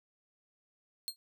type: tone with exponential decay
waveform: sawtooth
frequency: 4223 Hz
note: C8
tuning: 15 cents sharp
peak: -28 dBFS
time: 1.08-1.16 s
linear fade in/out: 0 ms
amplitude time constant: 17 ms
effects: none